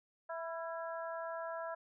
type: harmonic tone with a mistuned harmonic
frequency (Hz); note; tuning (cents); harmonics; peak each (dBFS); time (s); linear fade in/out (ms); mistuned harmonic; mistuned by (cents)
329.6; E4; 0; 2 / 3 / 4 / 5; -41 / -45 / -47 / -49; 0.29-1.75; 10; 4; +34
effects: none